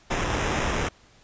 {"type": "noise with sample-and-hold", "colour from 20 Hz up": "pink", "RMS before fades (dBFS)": -26, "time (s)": [0.1, 0.89], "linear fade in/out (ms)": 10, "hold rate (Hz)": 4410, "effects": ["pink hiss -56 dBFS RMS until 1.23 s", "resampled to 16000 Hz"]}